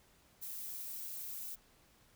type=noise with flanger; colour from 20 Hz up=violet; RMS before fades=-44 dBFS; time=0.41-1.56 s; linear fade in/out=20 ms; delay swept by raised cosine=1.6 to 4.9 ms; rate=1.5 Hz; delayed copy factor=-0.5; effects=pink hiss -67 dBFS RMS until 2.15 s